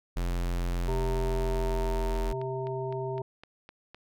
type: tone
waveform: square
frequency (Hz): 43.65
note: F1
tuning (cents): 0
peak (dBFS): -28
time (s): 0.16-2.33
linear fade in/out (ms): 10
type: harmonic tone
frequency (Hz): 130.81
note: C3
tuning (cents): 0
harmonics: 1 / 3 / 5 / 7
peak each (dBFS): -35 / -33 / -39 / -39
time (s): 0.88-3.22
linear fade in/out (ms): 5
type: click train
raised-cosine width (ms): 0.3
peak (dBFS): -30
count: 8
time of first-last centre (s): 2.16-3.946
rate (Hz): 3.92
effects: none